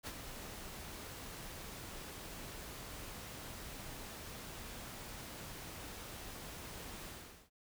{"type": "noise with ADSR envelope", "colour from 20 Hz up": "pink", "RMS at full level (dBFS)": -42, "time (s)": [0.03, 7.5], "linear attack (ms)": 41, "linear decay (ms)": 47, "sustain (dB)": -6, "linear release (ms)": 420, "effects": []}